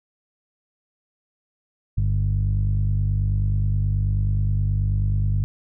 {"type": "tone with low-pass filter", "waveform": "sawtooth", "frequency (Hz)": 49.38, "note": "G1", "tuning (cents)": 13, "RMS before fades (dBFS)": -21, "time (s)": [1.97, 5.44], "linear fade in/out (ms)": 0, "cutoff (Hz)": 120, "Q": 7.2, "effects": []}